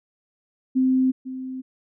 sine tone with echo, 259.5 Hz, C4, 14 cents flat, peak -16 dBFS, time 0.75-1.12 s, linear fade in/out 20 ms, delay 500 ms, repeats 1, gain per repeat -13 dB, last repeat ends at 1.62 s, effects none

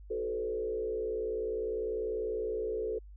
sine tone with frequency modulation, 440 Hz, A4, in tune, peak -31 dBFS, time 0.1-2.99 s, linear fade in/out 10 ms, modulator 60.5 Hz, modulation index 1, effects added 50 Hz sine -47 dBFS peak until 3.16 s

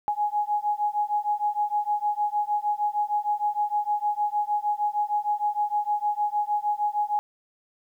sine beating tone pair, 830.6 / 837.1 Hz, G#5 / G#5, 0 / +13 cents, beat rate 6.5 Hz, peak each -26 dBFS, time 0.08-7.19 s, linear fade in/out 0 ms, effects 10-bit

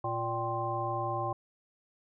harmonic tone with a mistuned harmonic, 116.54 Hz, A#2, in tune, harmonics 1 / 3 / 5 / 7 / 9, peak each -37 / -39 / -38 / -35 / -35 dBFS, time 0.04-1.33 s, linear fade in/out 5 ms, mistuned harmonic 7, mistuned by -74 cents, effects none

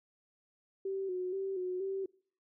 sine tone with vibrato, 376.1 Hz, F#4, 28 cents sharp, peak -33 dBFS, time 0.85-2.06 s, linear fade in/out 5 ms, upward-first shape square, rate 2.1 Hz, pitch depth 50 cents each way, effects noise-tail reverb RT60 0.5 s tail -24 dB re dry

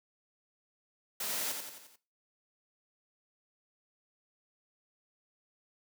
white noise with echo, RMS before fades -36 dBFS, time 1.2-1.52 s, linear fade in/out 5 ms, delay 88 ms, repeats 5, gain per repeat -5 dB, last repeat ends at 1.96 s, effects noise-tail reverb RT60 0.3 s tail -17 dB re dry + high-pass 200 Hz 12 dB/octave

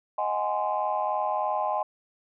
sine chord, Ab dominant seventh, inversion second, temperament just, 623 / 747.5 / 830.6 / 1038.3 Hz, Eb5 / Gb5 / Ab5 / C6, +2 / +17 / 0 / -14 cents, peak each -30 / -31 / -28 / -30 dBFS, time 0.18-1.83 s, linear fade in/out 5 ms, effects tanh soft clip ceiling -15 dBFS

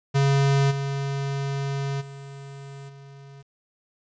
square tone with level steps, 138.59 Hz, C#3, in tune, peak -18 / -26 / -38 / -44 dBFS, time 0.14-3.43 s, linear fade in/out 20 ms, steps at 0.7 / 2 / 2.88 s, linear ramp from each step 20 ms, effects resampled to 16000 Hz + 10-bit

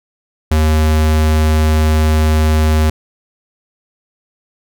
square tone, 77.78 Hz, D#2, in tune, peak -10 dBFS, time 0.51-2.9 s, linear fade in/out 5 ms, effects none

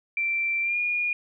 sine tone with pitch glide, 2349 to 2433 Hz, D7 to D#7, 0 to -39 cents, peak -23 dBFS, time 0.17-1.13 s, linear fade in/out 2 ms, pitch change +61 cents, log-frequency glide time 0.62-0.78 s, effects none

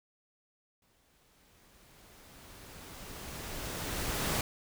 pink noise with exponential growth, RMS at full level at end -31 dBFS, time 0.82-4.41 s, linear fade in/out 2 ms, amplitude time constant 780 ms, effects none

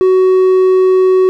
sine tone with hard clipping, 373.5 Hz, F#4, 16 cents sharp, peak -7 dBFS, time 0.01-1.29 s, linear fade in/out 0 ms, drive 3 dB, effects none

